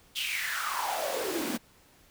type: noise with high-pass filter sweep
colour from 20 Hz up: pink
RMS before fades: -32 dBFS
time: 0.15-1.58 s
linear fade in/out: 20 ms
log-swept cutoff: 3200 to 230 Hz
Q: 5.8
effects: pink hiss -60 dBFS RMS until 2.1 s